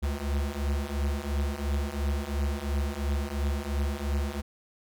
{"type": "beating tone pair", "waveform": "square", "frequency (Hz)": [69.3, 72.2], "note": ["C#2", "D2"], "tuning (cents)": [0, -29], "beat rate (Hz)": 2.9, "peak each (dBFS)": [-32, -30], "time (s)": [0.02, 4.42], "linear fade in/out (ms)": 20, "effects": []}